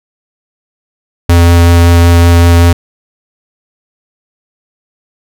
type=tone with vibrato; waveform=square; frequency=85.6 Hz; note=F2; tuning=34 cents flat; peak=-3 dBFS; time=1.29-2.73 s; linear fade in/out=5 ms; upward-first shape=sine; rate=5.3 Hz; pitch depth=9 cents each way; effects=none